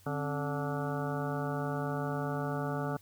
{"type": "harmonic tone with a mistuned harmonic", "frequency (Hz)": 145.4, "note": "D3", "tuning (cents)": -17, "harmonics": [1, 2, 3, 4, 5, 6, 8, 9, 10], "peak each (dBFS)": [-35, -38, -40, -41, -42, -43, -44, -45, -45], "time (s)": [0.06, 2.97], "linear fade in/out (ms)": 5, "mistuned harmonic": 2, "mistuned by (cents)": -130, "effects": ["added 95 Hz sine -60 dBFS peak until 3.01 s", "white hiss -62 dBFS RMS until 3.01 s"]}